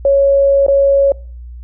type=tone with dropouts; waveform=sine; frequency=554.4 Hz; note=C#5; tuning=in tune; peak=-7 dBFS; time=0.05-1.12 s; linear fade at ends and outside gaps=2 ms; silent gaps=0.665-0.682 s; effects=noise-tail reverb RT60 0.5 s tail -25 dB re dry + added 60 Hz sine -28 dBFS peak until 1.63 s

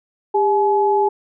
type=tone pair together; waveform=sine; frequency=401.1 / 850 Hz; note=G4 / G#5; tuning=+40 / +40 cents; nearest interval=octave + minor second; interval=1300 cents; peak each=-16 dBFS; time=0.34-1.09 s; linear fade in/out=10 ms; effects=none

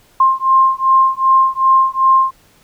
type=beating tone pair; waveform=sine; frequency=1057 / 1059.6 Hz; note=C6 / C6; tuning=+17 / +22 cents; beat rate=2.6 Hz; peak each=-12 dBFS; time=0.2-2.31 s; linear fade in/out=5 ms; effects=pink hiss -51 dBFS RMS until 2.63 s

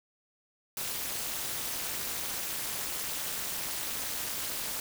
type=noise with amplitude modulation; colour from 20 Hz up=white; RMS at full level=-31 dBFS; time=0.77-4.8 s; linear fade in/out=2 ms; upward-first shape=sine; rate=250 Hz; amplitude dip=95%; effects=none

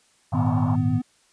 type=band-pass noise; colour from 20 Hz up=pink; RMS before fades=-32 dBFS; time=0.32-0.76 s; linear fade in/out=10 ms; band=660 to 1100 Hz; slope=48 dB/octave
type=chord; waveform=sine; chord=Ab suspended second; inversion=none; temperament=equal; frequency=103.83 / 116.54 / 155.56 Hz; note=Ab2 / Bb2 / Eb3; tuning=0 / 0 / 0 cents; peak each=-24 / -25 / -25 dBFS; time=0.32-1 s; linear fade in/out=20 ms
type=tone with vibrato; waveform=triangle; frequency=249.5 Hz; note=B3; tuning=18 cents sharp; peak=-22 dBFS; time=0.34-1.02 s; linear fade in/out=10 ms; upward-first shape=triangle; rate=9.2 Hz; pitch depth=33 cents each way
effects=white hiss -61 dBFS RMS until 1.32 s + resampled to 22050 Hz

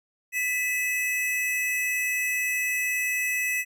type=tone pair together; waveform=square; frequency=1987 / 2577 Hz; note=B6 / E7; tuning=+10 / -40 cents; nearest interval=perfect fourth; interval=450 cents; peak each=-28 dBFS; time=0.32-3.65 s; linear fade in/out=50 ms; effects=none

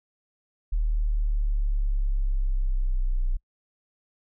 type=exponential sweep; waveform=sine; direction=down; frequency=38.89 to 30.45 Hz; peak=-21 dBFS; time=0.72-3.37 s; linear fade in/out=10 ms; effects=noise-tail reverb RT60 0.1 s tail -25 dB re dry

